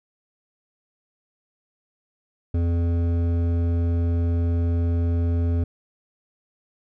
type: tone with hard clipping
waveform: triangle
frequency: 85.1 Hz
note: F2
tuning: 44 cents flat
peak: -21 dBFS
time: 2.54-5.64 s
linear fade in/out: 5 ms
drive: 15 dB
effects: none